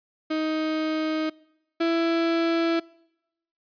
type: tone pair in turn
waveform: 35% pulse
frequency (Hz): 313.1 / 332.6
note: D#4 / E4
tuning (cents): +11 / +16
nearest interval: minor second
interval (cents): 105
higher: second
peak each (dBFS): -22 / -19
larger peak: second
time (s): 0.3-1.3 / 1.8-2.8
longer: neither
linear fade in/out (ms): 10
effects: noise-tail reverb RT60 0.9 s tail -25 dB re dry + resampled to 11025 Hz

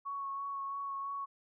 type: tone with vibrato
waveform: sine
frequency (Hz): 1108.7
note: C#6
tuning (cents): 0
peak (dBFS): -36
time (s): 0.05-1.26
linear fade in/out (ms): 20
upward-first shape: sine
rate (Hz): 3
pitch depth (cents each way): 15
effects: none

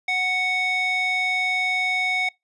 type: tone with band-pass filter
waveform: square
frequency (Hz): 740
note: F#5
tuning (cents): 0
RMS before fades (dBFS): -23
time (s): 0.08-2.29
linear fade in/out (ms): 5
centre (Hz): 2400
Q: 2.4
effects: noise-tail reverb RT60 0.2 s tail -26 dB re dry + resampled to 24000 Hz

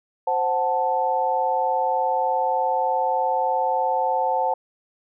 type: chord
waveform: sine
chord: F# diminished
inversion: second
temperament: equal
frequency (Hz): 523.3 / 740 / 880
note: C5 / F#5 / A5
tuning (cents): 0 / 0 / 0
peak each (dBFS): -25 / -24 / -22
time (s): 0.27-4.54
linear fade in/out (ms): 5
effects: none

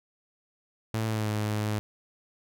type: tone with pitch glide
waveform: sawtooth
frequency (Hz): 110.9 to 106.26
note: A2 to G#2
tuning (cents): +14 to +40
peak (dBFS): -23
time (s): 0.94-1.79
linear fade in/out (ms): 0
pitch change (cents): -74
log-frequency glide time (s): 1.07-1.29
effects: none

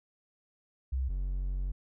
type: tone pair in turn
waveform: sine / triangle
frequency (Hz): 65.3 / 46.17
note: C2 / F#1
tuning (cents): -3 / -3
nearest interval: tritone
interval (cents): 600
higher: first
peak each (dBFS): -28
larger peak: neither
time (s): 0.92-1.09 / 1.09-1.72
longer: second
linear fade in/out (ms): 10
effects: none

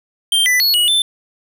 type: tone with pitch steps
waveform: square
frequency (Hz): 3163 / 1990 / 4361 / 2912 / 3536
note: G7 / B6 / C#8 / F#7 / A7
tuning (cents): +15 / +13 / -29 / -28 / +8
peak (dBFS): -12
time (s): 0.32-1.02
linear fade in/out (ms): 2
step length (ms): 140
effects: none

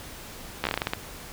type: slowing click train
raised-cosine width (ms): 0.3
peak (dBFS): -9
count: 10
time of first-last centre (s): 0.64-0.935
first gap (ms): 13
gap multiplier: 1.22
effects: pink hiss -42 dBFS RMS until 1.32 s

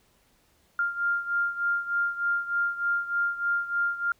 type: beating tone pair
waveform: sine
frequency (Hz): 1398 / 1401.3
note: F6 / F6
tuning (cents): +1 / +5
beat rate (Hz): 3.3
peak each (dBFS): -26 / -30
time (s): 0.79-4.12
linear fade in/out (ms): 2
effects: pink hiss -65 dBFS RMS until 4.19 s

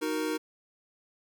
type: chord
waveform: square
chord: D# minor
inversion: none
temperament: equal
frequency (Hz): 311.1 / 370 / 466.2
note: D#4 / F#4 / A#4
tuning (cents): 0 / 0 / 0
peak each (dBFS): -32 / -37 / -34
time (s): 0.01-0.38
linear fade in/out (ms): 20
effects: none

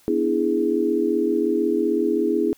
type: chord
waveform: sine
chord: E dominant seventh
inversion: second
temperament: equal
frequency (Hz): 246.9 / 293.7 / 329.6 / 415.3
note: B3 / D4 / E4 / G#4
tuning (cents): 0 / 0 / 0 / 0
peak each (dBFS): -26 / -26 / -22 / -22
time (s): 0.08-2.53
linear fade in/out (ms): 0
effects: white hiss -56 dBFS RMS until 2.57 s

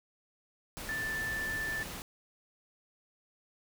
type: tone in noise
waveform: sine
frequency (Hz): 1763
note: A6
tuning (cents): +3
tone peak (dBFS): -33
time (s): 0.89-1.83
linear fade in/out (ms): 0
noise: pink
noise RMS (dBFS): -42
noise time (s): 0.77-2.02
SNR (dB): +6
effects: none

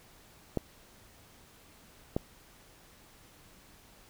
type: clicks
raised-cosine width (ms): 2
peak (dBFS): -15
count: 2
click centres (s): 0.573 / 2.165
effects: pink hiss -58 dBFS RMS until 4.09 s

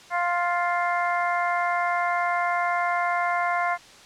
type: harmonic tone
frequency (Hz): 350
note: F4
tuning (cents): +4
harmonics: 2 / 3 / 4 / 5 / 6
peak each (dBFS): -25 / -27 / -30 / -33 / -31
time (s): 0.1-3.78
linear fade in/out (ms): 50
effects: white hiss -48 dBFS RMS until 4.05 s + low-pass 6000 Hz 12 dB/octave

